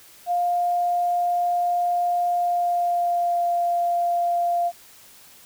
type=tone with pitch glide; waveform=sine; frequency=704 to 695.1 Hz; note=F5 to F5; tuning=+14 to -8 cents; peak=-19 dBFS; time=0.26-4.72 s; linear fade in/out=50 ms; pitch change=-22 cents; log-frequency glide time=2.33-3.48 s; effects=white hiss -49 dBFS RMS until 5.45 s